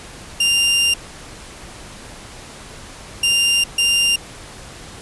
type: tone bursts at uneven times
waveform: sawtooth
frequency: 2794 Hz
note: F7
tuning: in tune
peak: -10 dBFS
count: 3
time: 0.4-0.94 / 3.23-3.64 / 3.78-4.16 s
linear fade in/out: 5 ms
effects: pink hiss -37 dBFS RMS until 5.01 s + resampled to 24000 Hz